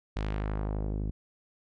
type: tone with low-pass filter sweep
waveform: sawtooth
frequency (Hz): 51.91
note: G#1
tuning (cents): 0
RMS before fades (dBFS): -32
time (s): 0.16-1.11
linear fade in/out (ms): 5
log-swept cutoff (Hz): 4500 to 260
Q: 0.96
effects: none